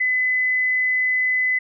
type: tone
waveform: sine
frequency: 2014 Hz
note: B6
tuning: 33 cents sharp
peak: -17 dBFS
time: 0-1.59 s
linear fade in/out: 10 ms
effects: none